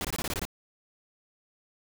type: noise bursts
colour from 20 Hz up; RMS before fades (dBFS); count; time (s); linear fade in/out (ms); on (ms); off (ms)
pink; -32; 8; 0.01-0.452; 0; 36; 22
effects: none